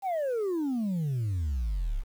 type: exponential sweep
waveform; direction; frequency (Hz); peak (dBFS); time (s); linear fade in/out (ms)
sine; down; 809 to 30.1; -24; 0.02-2.04; 50
effects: tanh soft clip ceiling -26 dBFS + 9-bit